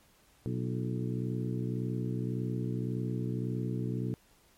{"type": "harmonic tone with a mistuned harmonic", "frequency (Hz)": 61.8, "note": "B1", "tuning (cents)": 2, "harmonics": [2, 3, 4, 5, 6, 7], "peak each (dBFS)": [-33, -37, -39, -41, -43, -44], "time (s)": [0.46, 4.14], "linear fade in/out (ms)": 0, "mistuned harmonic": 6, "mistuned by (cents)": -63, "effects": ["pink hiss -64 dBFS RMS until 4.57 s", "MP3 64 kbps"]}